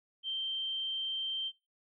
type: tone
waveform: sine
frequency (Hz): 3136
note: G7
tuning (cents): 0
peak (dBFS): -33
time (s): 0.23-1.52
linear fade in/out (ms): 50
effects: noise-tail reverb RT60 0.3 s tail -23 dB re dry